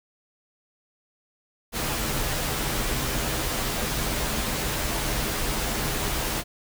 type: noise with comb filter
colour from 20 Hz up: pink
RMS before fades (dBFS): -27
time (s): 1.72-6.44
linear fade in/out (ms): 50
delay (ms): 11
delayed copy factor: -0.55
effects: none